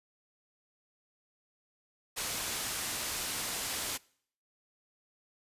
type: low-pass noise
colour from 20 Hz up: white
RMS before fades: -36 dBFS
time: 2.16-3.98 s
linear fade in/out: 20 ms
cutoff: 11000 Hz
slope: 12 dB/octave
effects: noise-tail reverb RT60 0.6 s tail -24 dB re dry + resampled to 32000 Hz